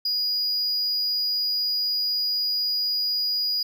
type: tone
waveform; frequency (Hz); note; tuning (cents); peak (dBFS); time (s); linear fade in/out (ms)
triangle; 4898; D#8; -28; -21; 0.05-3.63; 5
effects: none